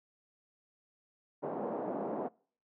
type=band-pass noise; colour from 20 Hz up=white; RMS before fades=-37 dBFS; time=1.42-2.29 s; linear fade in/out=20 ms; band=200 to 750 Hz; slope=24 dB/octave; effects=noise-tail reverb RT60 0.5 s tail -26 dB re dry